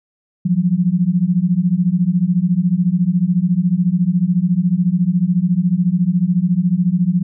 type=beating tone pair; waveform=sine; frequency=170.3 / 184.3 Hz; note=F3 / F#3; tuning=-43 / -7 cents; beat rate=14 Hz; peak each=-16 / -15 dBFS; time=0.45-7.23 s; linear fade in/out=10 ms; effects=none